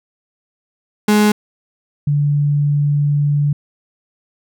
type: tone pair in turn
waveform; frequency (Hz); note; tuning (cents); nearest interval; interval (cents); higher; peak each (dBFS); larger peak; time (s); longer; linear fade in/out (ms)
35% pulse / sine; 210 / 145.3; G#3 / D3; +19 / -18; tritone; 637; first; -8 / -12; first; 1.08-1.32 / 2.07-3.53; second; 5
effects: none